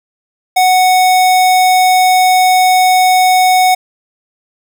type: tone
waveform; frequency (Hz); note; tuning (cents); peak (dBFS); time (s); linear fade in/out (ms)
square; 740; F#5; 0; -7; 0.56-3.75; 10
effects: none